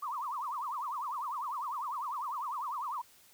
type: tone with vibrato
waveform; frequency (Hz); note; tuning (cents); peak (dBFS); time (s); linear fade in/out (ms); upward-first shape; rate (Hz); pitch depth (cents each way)
sine; 1071; C6; +40; -34; 0.02-3.02; 10; triangle; 10; 300
effects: white hiss -61 dBFS RMS until 3.33 s